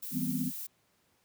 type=noise; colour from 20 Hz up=violet; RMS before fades=-40 dBFS; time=0.02-0.67 s; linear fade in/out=10 ms
type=chord; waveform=sine; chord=C major seventh; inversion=first; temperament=just; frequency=163.52 / 196.22 / 245.3 / 261.6 Hz; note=E3 / G3 / B3 / C4; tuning=-14 / +2 / -12 / 0 cents; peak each=-36 / -37 / -33 / -37 dBFS; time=0.11-0.52 s; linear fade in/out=50 ms
effects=pink hiss -71 dBFS RMS until 1.24 s + high-pass 100 Hz 12 dB/octave